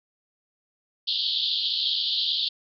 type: band-pass noise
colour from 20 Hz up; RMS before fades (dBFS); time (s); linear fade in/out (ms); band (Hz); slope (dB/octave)
pink; -26; 1.07-2.49; 10; 3100 to 4600; 96
effects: none